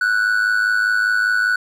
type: tone with amplitude modulation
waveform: triangle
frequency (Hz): 1480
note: F#6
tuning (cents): 0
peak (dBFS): -10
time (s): 0.01-1.56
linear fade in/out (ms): 5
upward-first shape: sine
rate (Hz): 105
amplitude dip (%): 65
effects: none